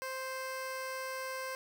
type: tone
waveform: 15% pulse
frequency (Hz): 523.3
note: C5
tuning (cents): 0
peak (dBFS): -31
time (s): 0.02-1.55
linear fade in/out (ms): 0
effects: none